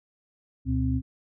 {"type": "tone cluster", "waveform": "sine", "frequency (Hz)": [69.9, 120.8, 261.1], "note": ["C#2", "B2", "C4"], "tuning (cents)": [15, -38, -3], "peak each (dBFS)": -27, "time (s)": [0.65, 1.02], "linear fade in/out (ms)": 50, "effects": []}